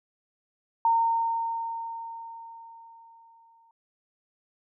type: tone with exponential decay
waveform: sine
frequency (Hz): 917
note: A#5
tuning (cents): -29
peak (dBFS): -18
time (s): 0.85-3.71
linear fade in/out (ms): 2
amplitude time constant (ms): 620
effects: none